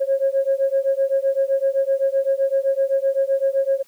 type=beating tone pair; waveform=sine; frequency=539 / 546.8 Hz; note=C#5 / C#5; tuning=-49 / -24 cents; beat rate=7.8 Hz; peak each=-19 dBFS; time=0-3.83 s; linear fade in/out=20 ms; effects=tanh soft clip ceiling -10 dBFS + white hiss -57 dBFS RMS until 3.87 s